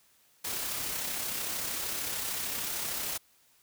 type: noise with amplitude modulation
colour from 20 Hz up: white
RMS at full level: -33 dBFS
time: 0.44-3.18 s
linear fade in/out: 10 ms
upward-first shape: sine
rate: 33.2 Hz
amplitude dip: 30%
effects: white hiss -65 dBFS RMS until 3.62 s